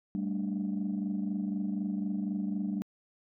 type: chord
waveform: sine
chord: G suspended second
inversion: none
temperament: equal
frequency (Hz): 196 / 220 / 293.7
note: G3 / A3 / D4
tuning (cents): 0 / 0 / 0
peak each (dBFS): -31 / -35 / -36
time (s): 0.15-2.82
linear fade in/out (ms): 0
effects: tanh soft clip ceiling -24 dBFS